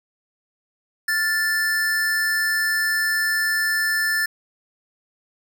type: tone pair together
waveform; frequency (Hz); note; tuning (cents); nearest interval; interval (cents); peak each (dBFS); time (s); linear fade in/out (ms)
square; 1410.7 / 1760; F6 / A6; +17 / 0; major third; 383; -31 / -20; 1.08-4.26; 5
effects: none